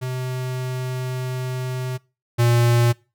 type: tone pair in turn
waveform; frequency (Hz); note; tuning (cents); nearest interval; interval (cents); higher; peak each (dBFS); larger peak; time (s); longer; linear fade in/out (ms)
square; 127.9 / 118.99; C3 / A#2; -39 / +36; minor second; 125; first; -25 / -15; second; 0.01-1.98 / 2.38-2.93; first; 20
effects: noise-tail reverb RT60 0.3 s tail -23 dB re dry